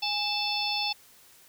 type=harmonic tone with a mistuned harmonic; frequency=880 Hz; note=A5; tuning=in tune; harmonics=1 / 3 / 4 / 5 / 6; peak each=-33 / -33 / -33 / -33 / -33 dBFS; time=0.02-0.93 s; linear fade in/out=10 ms; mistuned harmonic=1; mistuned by=-110 cents; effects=white hiss -56 dBFS RMS until 1.48 s